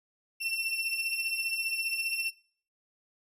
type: beating tone pair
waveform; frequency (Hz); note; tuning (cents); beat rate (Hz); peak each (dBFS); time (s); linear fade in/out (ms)
35% pulse; 2689 / 2704; E7 / E7; +34 / +43; 15; -34 / -30; 0.4-2.31; 20
effects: noise-tail reverb RT60 0.5 s tail -22 dB re dry + resampled to 32000 Hz